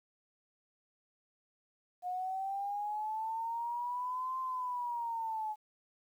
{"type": "linear two-way sweep", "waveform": "sine", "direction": "up then down", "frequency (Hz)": [716, 1044, 848], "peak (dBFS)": -34, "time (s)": [2.02, 5.56], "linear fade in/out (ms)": 50, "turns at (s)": 4.39, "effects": ["11-bit"]}